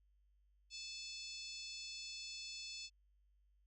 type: harmonic tone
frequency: 872 Hz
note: A5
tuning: 16 cents flat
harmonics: 3 / 4 / 5 / 6 / 7 / 8 / 9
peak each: -53 / -55 / -51 / -52 / -60 / -57 / -64 dBFS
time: 0.7-2.9 s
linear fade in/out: 50 ms
effects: added 50 Hz sine -70 dBFS peak until 3.66 s